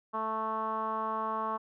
10% pulse tone with low-pass filter, 220 Hz, A3, in tune, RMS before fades -33 dBFS, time 0.13-1.58 s, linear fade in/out 20 ms, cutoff 1100 Hz, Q 4.7, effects none

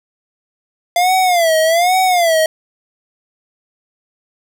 square tone with vibrato, 690 Hz, F5, 21 cents flat, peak -11 dBFS, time 0.96-2.46 s, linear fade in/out 2 ms, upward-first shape sine, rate 1.2 Hz, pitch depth 150 cents each way, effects none

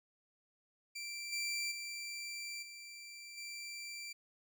20% pulse tone with level steps, 2349 Hz, D7, in tune, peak -37 / -31 / -37 / -44 / -39 dBFS, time 0.95-4.13 s, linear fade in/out 10 ms, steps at 1.32 / 1.71 / 2.62 / 3.37 s, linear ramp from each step 10 ms, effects none

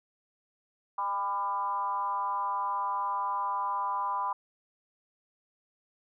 sine tone with frequency modulation, 999 Hz, B5, 20 cents sharp, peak -28 dBFS, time 0.98-4.33 s, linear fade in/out 5 ms, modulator 195 Hz, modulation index 0.85, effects none

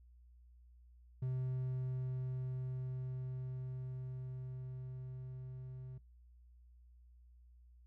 triangle tone with level ramp, 128.6 Hz, C3, 30 cents flat, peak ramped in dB -33 to -44 dBFS, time 1.22-5.98 s, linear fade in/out 5 ms, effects noise-tail reverb RT60 0.2 s tail -19 dB re dry + added 60 Hz sine -59 dBFS peak until 7.86 s

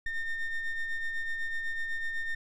triangle ring-modulated tone, 912 Hz, A#5, 38 cents flat, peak -25 dBFS, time 0.06-2.35 s, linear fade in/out 5 ms, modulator 908 Hz, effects none

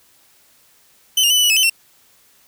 sawtooth tone with pitch steps, 3039 / 2827 / 2998 / 2981 / 2939 / 2595 / 3043 / 2712 Hz, F#7 / F7 / F#7 / F#7 / F#7 / E7 / F#7 / E7, +46 / +20 / +22 / +12 / -12 / -28 / +48 / +49 cents, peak -9 dBFS, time 1.17-1.698 s, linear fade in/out 5 ms, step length 66 ms, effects white hiss -54 dBFS RMS until 2.47 s

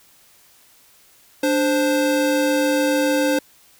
square tone pair together, 293.7 / 523.3 Hz, D4 / C5, 0 / 0 cents, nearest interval minor seventh, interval 1000 cents, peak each -20 / -20 dBFS, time 1.43-3.39 s, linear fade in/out 5 ms, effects white hiss -53 dBFS RMS until 3.79 s

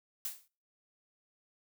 blue noise with exponential decay, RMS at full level -34 dBFS, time 0.25-0.48 s, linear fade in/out 1 ms, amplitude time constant 48 ms, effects noise-tail reverb RT60 0.4 s tail -24 dB re dry

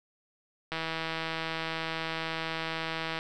click train, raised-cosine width 0.3 ms, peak -17 dBFS, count 401, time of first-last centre 0.72-3.189 s, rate 162 Hz, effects none

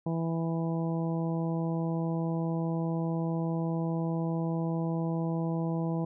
harmonic tone, 164.81 Hz, E3, in tune, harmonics 1 / 2 / 3 / 4 / 5 / 6, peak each -29 / -35 / -39 / -41 / -43 / -45 dBFS, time 0.06-6.05 s, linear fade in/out 5 ms, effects none

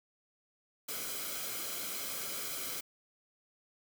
white noise with comb filter, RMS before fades -39 dBFS, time 0.88-2.81 s, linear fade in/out 10 ms, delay 1.1 ms, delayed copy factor -0.6, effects none

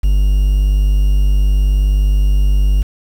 triangle tone with quantisation, 49.59 Hz, G1, 21 cents sharp, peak -7 dBFS, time 0.03-2.83 s, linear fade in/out 10 ms, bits 6, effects none

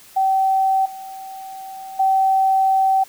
sine tone with level steps, 769 Hz, G5, 33 cents flat, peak -14 / -31 / -13 dBFS, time 0.16-3.04 s, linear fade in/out 10 ms, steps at 0.85 / 1.99 s, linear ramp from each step 10 ms, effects white hiss -46 dBFS RMS until 3.08 s

